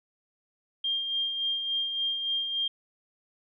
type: tone with tremolo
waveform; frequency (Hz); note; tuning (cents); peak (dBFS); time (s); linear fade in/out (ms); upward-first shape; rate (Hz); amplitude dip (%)
sine; 3203; G7; +37; -25; 0.84-2.68; 5; sine; 3.5; 45
effects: none